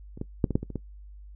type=clicks; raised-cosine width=3 ms; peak=-28 / -18 / -8 / -16 / -9 / -21 / -25 / -17 dBFS; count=8; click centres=0.175 / 0.214 / 0.442 / 0.507 / 0.555 / 0.63 / 0.703 / 0.757 s; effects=noise-tail reverb RT60 0.1 s tail -20 dB re dry + added 50 Hz sine -43 dBFS peak until 1.35 s